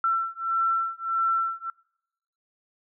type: beating tone pair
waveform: sine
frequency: 1344 / 1345.6 Hz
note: E6 / E6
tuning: +33 / +35 cents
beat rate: 1.6 Hz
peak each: -26 dBFS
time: 0.04-1.7 s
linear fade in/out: 2 ms
effects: noise-tail reverb RT60 0.9 s tail -26 dB re dry